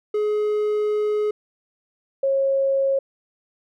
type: tone pair in turn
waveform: triangle / sine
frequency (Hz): 421.6 / 543.8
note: G#4 / C#5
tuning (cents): +26 / -33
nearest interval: major third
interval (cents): 441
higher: second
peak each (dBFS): -17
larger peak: neither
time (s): 0.14-1.31 / 2.23-2.99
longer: first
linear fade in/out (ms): 5
effects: none